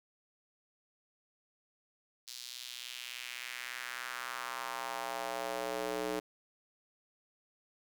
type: tone with high-pass filter sweep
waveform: square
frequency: 61.74 Hz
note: B1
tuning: in tune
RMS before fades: -40 dBFS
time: 2.27-6.2 s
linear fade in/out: 10 ms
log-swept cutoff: 4600 to 380 Hz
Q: 2
effects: none